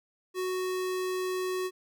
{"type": "tone", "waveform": "square", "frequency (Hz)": 369.8, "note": "F#4", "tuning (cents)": -1, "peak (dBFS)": -30, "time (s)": [0.34, 1.71], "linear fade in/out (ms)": 50, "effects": []}